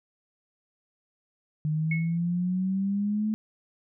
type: exponential sweep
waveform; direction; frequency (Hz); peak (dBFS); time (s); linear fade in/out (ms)
sine; up; 151.6 to 217.9; -24; 1.65-3.34; 0
type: tone with exponential decay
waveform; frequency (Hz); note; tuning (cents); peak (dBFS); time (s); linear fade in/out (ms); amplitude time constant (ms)
sine; 2192; C#7; -20; -26; 1.91-2.18; 5; 58
effects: none